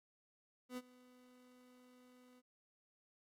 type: tone with ADSR envelope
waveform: 30% pulse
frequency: 250.2 Hz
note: B3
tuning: 23 cents sharp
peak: -39 dBFS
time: 0.69-2.42 s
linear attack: 82 ms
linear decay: 40 ms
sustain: -21 dB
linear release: 36 ms
effects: AAC 64 kbps